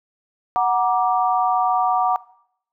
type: chord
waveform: sine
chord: Gb augmented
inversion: none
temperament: equal with one note detuned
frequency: 740 / 945.9 / 1174.7 Hz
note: Gb5 / Bb5 / D6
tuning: 0 / +25 / 0 cents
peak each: -18 / -21 / -22 dBFS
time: 0.56-2.16 s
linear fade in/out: 0 ms
effects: noise-tail reverb RT60 0.7 s tail -20 dB re dry